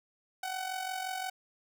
sawtooth tone with amplitude modulation, 750 Hz, F#5, 23 cents sharp, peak -28 dBFS, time 0.43-1.3 s, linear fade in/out 5 ms, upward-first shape sine, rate 45.7 Hz, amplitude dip 60%, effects none

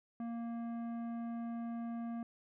sine tone with tanh clipping, 232.8 Hz, A#3, 2 cents flat, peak -40 dBFS, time 0.2-2.23 s, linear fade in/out 2 ms, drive 12 dB, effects none

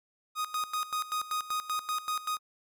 45% pulse tone with tremolo, 1244.5 Hz, D#6, in tune, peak -29 dBFS, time 0.35-2.39 s, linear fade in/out 50 ms, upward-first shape square, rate 5.2 Hz, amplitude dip 80%, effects none

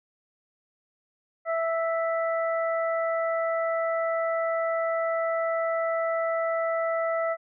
harmonic tone, 659.3 Hz, E5, in tune, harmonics 1 / 2 / 3, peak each -25 / -31 / -35 dBFS, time 1.45-7.37 s, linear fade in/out 50 ms, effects none

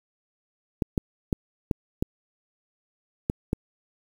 clicks, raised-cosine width 3 ms, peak -10 dBFS, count 7, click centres 0.822 / 0.978 / 1.328 / 1.712 / 2.025 / 3.299 / 3.531 s, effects 7-bit

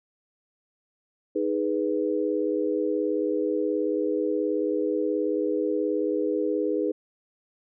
sine chord, G# minor, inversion second, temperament equal, 311.1 / 415.3 / 493.9 Hz, D#4 / G#4 / B4, 0 / 0 / 0 cents, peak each -27 / -27 / -28 dBFS, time 1.35-6.92 s, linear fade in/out 10 ms, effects none

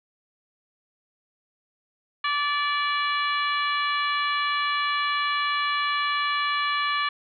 harmonic tone with a mistuned harmonic, 581 Hz, D5, 19 cents flat, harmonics 2 / 3 / 4 / 5 / 6 / 7, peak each -25 / -29 / -31 / -33 / -35 / -36 dBFS, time 2.24-7.09 s, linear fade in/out 5 ms, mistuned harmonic 6, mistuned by -35 cents, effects none

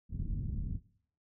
pink low-pass noise, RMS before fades -36 dBFS, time 0.09-0.8 s, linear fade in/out 50 ms, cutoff 200 Hz, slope 24 dB/octave, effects noise-tail reverb RT60 0.6 s tail -20 dB re dry

